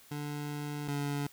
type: tone pair in turn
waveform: 25% pulse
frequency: 146.83 / 143.48 Hz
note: D3 / D3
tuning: 0 / -40 cents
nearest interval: unison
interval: 40 cents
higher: first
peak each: -32 / -28 dBFS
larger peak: second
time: 0.11-0.88 / 0.88-1.27 s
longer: first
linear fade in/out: 5 ms
effects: white hiss -58 dBFS RMS until 1.32 s